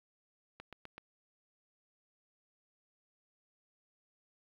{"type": "click train", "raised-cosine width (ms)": 0.3, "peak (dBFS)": -30, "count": 4, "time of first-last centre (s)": [0.6, 0.98], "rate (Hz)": 7.89, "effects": ["low-pass 4000 Hz 12 dB/octave", "10-bit"]}